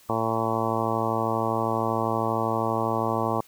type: harmonic tone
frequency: 112.6 Hz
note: A2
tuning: 40 cents sharp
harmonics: 1 / 2 / 3 / 4 / 5 / 6 / 7 / 8 / 9 / 10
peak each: -32 / -32 / -32 / -32 / -32 / -32 / -32 / -32 / -32 / -32 dBFS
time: 0.09-3.41 s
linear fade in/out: 5 ms
effects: white hiss -55 dBFS RMS until 3.47 s